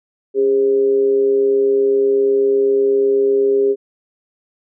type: tone with amplitude modulation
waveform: sine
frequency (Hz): 404.7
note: G#4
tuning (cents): -45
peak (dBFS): -9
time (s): 0.34-3.76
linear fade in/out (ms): 50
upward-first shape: sine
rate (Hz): 128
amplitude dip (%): 50
effects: none